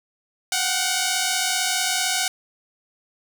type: tone pair together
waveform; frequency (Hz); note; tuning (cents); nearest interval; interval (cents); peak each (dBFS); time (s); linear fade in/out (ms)
5% pulse; 726.5 / 762; F#5 / G5; -32 / -49; minor second; 83; -12; 0.52-2.28; 2
effects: none